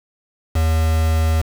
triangle tone with quantisation, 80.2 Hz, E2, 47 cents flat, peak -12 dBFS, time 0.55-1.42 s, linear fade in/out 10 ms, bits 4, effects none

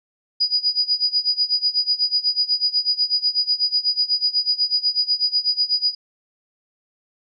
sine tone with tremolo, 4918 Hz, D#8, 21 cents flat, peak -14 dBFS, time 0.4-5.95 s, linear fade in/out 10 ms, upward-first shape sine, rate 8.1 Hz, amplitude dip 90%, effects none

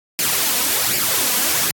white noise with flanger, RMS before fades -18 dBFS, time 0.19-1.71 s, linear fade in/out 0 ms, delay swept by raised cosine 0.4 to 4.1 ms, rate 1.3 Hz, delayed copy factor +0.6, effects high-pass 100 Hz 12 dB/octave + AAC 64 kbps

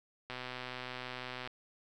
click train, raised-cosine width 0.3 ms, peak -25 dBFS, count 149, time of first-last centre 0.3-1.475 s, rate 126 Hz, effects none

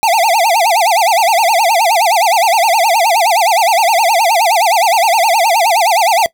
square tone with vibrato, 782 Hz, G5, 4 cents flat, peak -9 dBFS, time 0.03-6.26 s, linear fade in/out 0 ms, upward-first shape sine, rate 9.6 Hz, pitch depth 290 cents each way, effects noise-tail reverb RT60 0.1 s tail -20 dB re dry

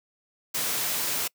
white noise, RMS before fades -28 dBFS, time 0.54-1.28 s, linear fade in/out 10 ms, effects noise-tail reverb RT60 0.1 s tail -25 dB re dry + high-pass 100 Hz 12 dB/octave

